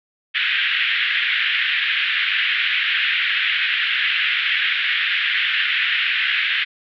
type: band-pass noise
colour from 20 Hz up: pink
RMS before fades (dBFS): -20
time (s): 0.34-6.65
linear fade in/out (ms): 20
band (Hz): 1600 to 3400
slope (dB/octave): 48
effects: none